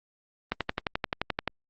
click train, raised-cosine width 0.3 ms, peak -10 dBFS, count 12, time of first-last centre 0.52-1.477 s, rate 11.5 Hz, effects low-pass 4000 Hz 12 dB/octave + Opus 24 kbps

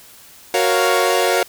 sawtooth chord, Gb major seventh, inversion none, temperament equal, 370 / 466.2 / 554.4 / 698.5 Hz, Gb4 / Bb4 / Db5 / F5, 0 / 0 / 0 / 0 cents, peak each -16 dBFS, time 0.54-1.43 s, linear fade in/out 2 ms, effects white hiss -44 dBFS RMS until 1.48 s

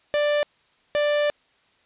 45% pulse tone pair in turn, 589 / 589 Hz, D5 / D5, +5 / +5 cents, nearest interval unison, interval 0 cents, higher neither, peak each -19 dBFS, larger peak neither, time 0.14-0.43 / 0.95-1.3 s, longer second, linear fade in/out 0 ms, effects white hiss -62 dBFS RMS until 1.85 s + resampled to 8000 Hz

